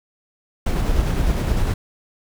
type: noise with tremolo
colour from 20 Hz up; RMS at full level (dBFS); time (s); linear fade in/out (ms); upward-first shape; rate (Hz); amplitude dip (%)
brown; -18; 0.66-1.74; 5; square; 9.9; 25
effects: none